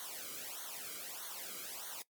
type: noise with flanger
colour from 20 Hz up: white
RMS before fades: -45 dBFS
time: 0-2.02 s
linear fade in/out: 0 ms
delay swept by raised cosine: 0.39 to 1.14 ms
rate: 1.6 Hz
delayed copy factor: -1
effects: noise-tail reverb RT60 0.1 s tail -19 dB re dry + MP3 96 kbps

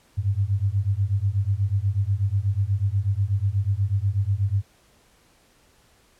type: beating tone pair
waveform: sine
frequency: 95.3 / 103.5 Hz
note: G2 / G#2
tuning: -48 / -5 cents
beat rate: 8.2 Hz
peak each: -23 dBFS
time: 0.17-4.63 s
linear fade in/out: 20 ms
effects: pink hiss -59 dBFS RMS until 6.19 s + low-pass 12000 Hz 12 dB/octave

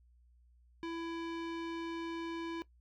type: tone with low-pass filter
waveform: square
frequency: 332.8 Hz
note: E4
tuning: 17 cents sharp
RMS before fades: -40 dBFS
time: 0.83-2.62 s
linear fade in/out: 0 ms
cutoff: 3500 Hz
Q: 1.1
effects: noise-tail reverb RT60 0.1 s tail -18 dB re dry + added 60 Hz sine -62 dBFS peak until 2.8 s

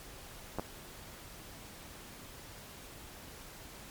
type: clicks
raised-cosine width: 1 ms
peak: -21 dBFS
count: 2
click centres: 0.586 / 0.596 s
effects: pink hiss -50 dBFS RMS until 3.9 s + MP3 96 kbps

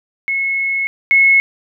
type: tone pair in turn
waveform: sine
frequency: 2183 / 2183 Hz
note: C#7 / C#7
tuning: -27 / -27 cents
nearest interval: unison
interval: 0 cents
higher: neither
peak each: -15 / -7 dBFS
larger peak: second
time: 0.28-0.87 / 1.11-1.4 s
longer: first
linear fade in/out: 0 ms
effects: none

